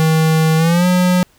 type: tone with pitch glide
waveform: square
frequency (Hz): 159.2 to 180.77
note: D#3 to F#3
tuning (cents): +40 to -40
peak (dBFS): -11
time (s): 0-1.23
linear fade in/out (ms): 0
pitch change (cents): +220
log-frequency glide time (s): 0.57-0.86
effects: pink hiss -53 dBFS RMS until 1.38 s